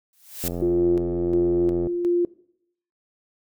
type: noise with exponential growth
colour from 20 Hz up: blue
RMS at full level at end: -25 dBFS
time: 0.13-0.48 s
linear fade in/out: 1 ms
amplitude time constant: 75 ms
type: click train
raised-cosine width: 2 ms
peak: -17 dBFS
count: 125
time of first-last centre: 0.44-1.87 s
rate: 86.7 Hz
type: tone with tremolo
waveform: sine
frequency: 349.2 Hz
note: F4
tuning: in tune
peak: -17 dBFS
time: 0.62-2.25 s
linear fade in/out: 2 ms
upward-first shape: square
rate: 1.4 Hz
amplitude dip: 45%
effects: noise-tail reverb RT60 0.7 s tail -20 dB re dry